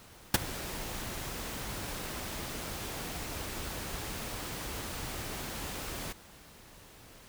pink noise with ADSR envelope, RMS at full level -18 dBFS, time 0.34-6.13 s, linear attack 4 ms, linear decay 21 ms, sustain -21 dB, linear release 11 ms, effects pink hiss -54 dBFS RMS until 7.28 s

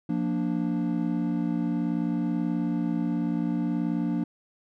triangle chord, Bb major, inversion second, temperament equal, 174.61 / 233.1 / 293.7 Hz, F3 / Bb3 / D4, 0 / 0 / 0 cents, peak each -27 dBFS, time 0.09-4.24 s, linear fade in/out 5 ms, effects none

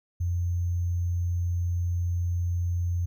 sine tone with sample-and-hold, 87.31 Hz, F2, in tune, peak -24 dBFS, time 0.2-3.06 s, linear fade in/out 10 ms, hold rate 6300 Hz, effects none

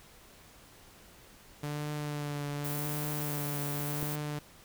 sawtooth tone with vibrato, 146.83 Hz, D3, in tune, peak -30 dBFS, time 1.63-4.39 s, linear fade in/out 5 ms, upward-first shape triangle, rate 0.88 Hz, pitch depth 31 cents each way
violet noise, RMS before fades -39 dBFS, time 2.64-4.16 s, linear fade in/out 10 ms
click, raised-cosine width 2 ms, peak -25 dBFS, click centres 4.029 s
effects pink hiss -56 dBFS RMS until 4.64 s

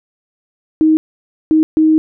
sine tone bursts at uneven times, 314.2 Hz, D#4, 17 cents sharp, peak -7 dBFS, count 3, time 0.81-0.97 / 1.51-1.63 / 1.77-1.98 s, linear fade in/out 0 ms, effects none

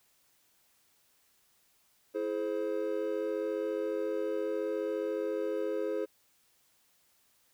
triangle chord, E augmented, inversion none, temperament equal with one note detuned, 329.6 / 424 / 523.3 Hz, E4 / G#4 / B#4, 0 / +36 / 0 cents, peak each -35 / -32 / -33 dBFS, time 2.14-6.06 s, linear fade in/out 20 ms, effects white hiss -69 dBFS RMS until 7.53 s

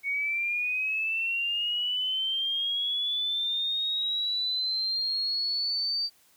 sine linear sweep, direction up, 2217 to 4645 Hz, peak -26 dBFS, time 0.03-6.1 s, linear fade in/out 50 ms, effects white hiss -62 dBFS RMS until 6.36 s

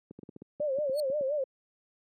clicks, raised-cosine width 3 ms, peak -29 dBFS, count 11, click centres 0.11 / 0.19 / 0.232 / 0.291 / 0.363 / 0.42 / 0.599 / 0.786 / 0.896 / 1.1 / 1.21 s
sine tone with vibrato, 564 Hz, C#5, 30 cents sharp, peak -27 dBFS, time 0.6-1.44 s, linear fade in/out 5 ms, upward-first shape sine, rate 5.7 Hz, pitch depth 130 cents each way
sawtooth tone with exponential growth, 4359 Hz, C#8, 30 cents flat, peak -31 dBFS, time 0.93-1 s, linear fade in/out 1 ms, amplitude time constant 15 ms
effects high-pass 200 Hz 12 dB/octave

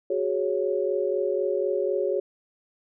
sine chord, F# suspended second, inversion none, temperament equal with one note detuned, 371.3 / 415.3 / 554.4 Hz, F#4 / G#4 / C#5, +6 / 0 / 0 cents, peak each -27 dBFS, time 0.1-2.2 s, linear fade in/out 5 ms, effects none

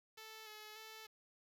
5% pulse tone with vibrato, 433.3 Hz, A4, 27 cents flat, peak -40 dBFS, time 0.17-1.07 s, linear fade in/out 10 ms, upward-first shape square, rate 1.7 Hz, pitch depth 24 cents each way, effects 12-bit

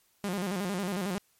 sawtooth tone with vibrato, 190.2 Hz, F#3, 48 cents sharp, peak -26 dBFS, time 0.24-1.18 s, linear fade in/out 0 ms, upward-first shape square, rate 11 Hz, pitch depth 110 cents each way, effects white hiss -68 dBFS RMS until 1.39 s + MP3 64 kbps

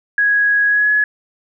sine tone with pitch glide, 1661.2 to 1693.2 Hz, G#6 to G#6, 0 to +33 cents, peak -11 dBFS, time 0.18-1.04 s, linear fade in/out 2 ms, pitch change +33 cents, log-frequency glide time 0.67-0.91 s, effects none

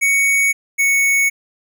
square tone pair in turn, 2231 / 2218 Hz, C#7 / C#7, +11 / 0 cents, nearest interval unison, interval 11 cents, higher first, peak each -13 / -13 dBFS, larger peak neither, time 0.01-0.53 / 0.78-1.3 s, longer neither, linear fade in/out 20 ms, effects none

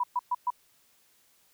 sine tone bursts, 983 Hz, B5, 8 cents flat, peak -24 dBFS, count 4, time 0-0.504 s, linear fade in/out 5 ms, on 36 ms, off 120 ms, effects white hiss -65 dBFS RMS until 1.53 s

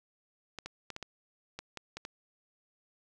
clicks, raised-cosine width 0.2 ms, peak -23 dBFS, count 9, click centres 0.587 / 0.66 / 0.903 / 0.964 / 1.027 / 1.59 / 1.773 / 1.97 / 2.051 s, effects none

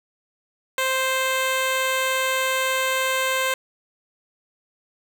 10% pulse tone, 523.3 Hz, C5, in tune, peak -12 dBFS, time 0.78-3.54 s, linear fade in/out 2 ms, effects none

